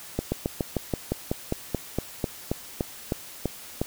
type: slowing click train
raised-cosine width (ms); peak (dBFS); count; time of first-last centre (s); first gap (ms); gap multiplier
2; -11; 17; 0.19-3.815; 130; 1.07
effects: white hiss -43 dBFS RMS until 3.86 s